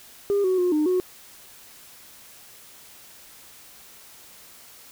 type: tone with pitch steps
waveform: sine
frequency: 403.3 / 372.1 / 358.7 / 304 / 366.1 Hz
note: G4 / F#4 / F4 / D#4 / F#4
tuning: +49 / +10 / +46 / -40 / -18 cents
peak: -17 dBFS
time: 0.3-1 s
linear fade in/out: 0 ms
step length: 140 ms
effects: tanh soft clip ceiling -16 dBFS + white hiss -48 dBFS RMS until 4.91 s